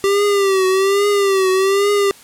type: tone with vibrato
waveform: square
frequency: 392 Hz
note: G4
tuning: in tune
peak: -13 dBFS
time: 0.04-2.11 s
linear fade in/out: 0 ms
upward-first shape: triangle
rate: 1.2 Hz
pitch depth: 87 cents each way
effects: white hiss -43 dBFS RMS until 2.23 s + low-pass 12000 Hz 12 dB/octave